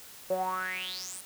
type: tone with band-pass filter sweep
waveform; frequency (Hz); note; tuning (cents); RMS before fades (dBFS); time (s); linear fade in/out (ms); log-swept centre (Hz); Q
sawtooth; 185; F#3; 0; -34; 0.3-1.21; 5; 520 to 10000; 9.4
effects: white hiss -49 dBFS RMS until 1.25 s